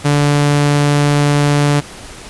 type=tone; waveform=sawtooth; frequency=145.2 Hz; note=D3; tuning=19 cents flat; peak=-6 dBFS; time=0.04-1.81 s; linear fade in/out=20 ms; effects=pink hiss -33 dBFS RMS until 2.29 s + resampled to 24000 Hz

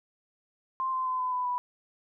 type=tone with pitch steps; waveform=sine; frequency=1048 / 1035.4 / 1022.9 / 1010.5 / 998.4 / 986.3 Hz; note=C6 / C6 / C6 / B5 / B5 / B5; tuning=+2 / -18 / -39 / +39 / +19 / -3 cents; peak=-27 dBFS; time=0.8-1.58 s; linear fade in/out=0 ms; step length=130 ms; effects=none

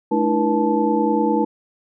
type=tone cluster; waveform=sine; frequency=215.4 / 298.8 / 328.8 / 480.3 / 873 Hz; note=A3 / D4 / E4 / B4 / A5; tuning=-37 / +30 / -4 / -48 / -14 cents; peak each=-22 dBFS; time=0.11-1.45 s; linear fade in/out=10 ms; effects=none

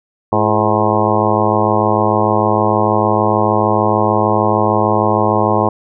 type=harmonic tone with a mistuned harmonic; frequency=106.6 Hz; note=G#2; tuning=46 cents sharp; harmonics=1 / 2 / 3 / 4 / 5 / 6 / 7 / 8 / 9 / 10; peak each=-20 / -20 / -20 / -20 / -20 / -20 / -20 / -20 / -20 / -20 dBFS; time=0.32-5.69 s; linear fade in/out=5 ms; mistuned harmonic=3; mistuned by=+80 cents; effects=none

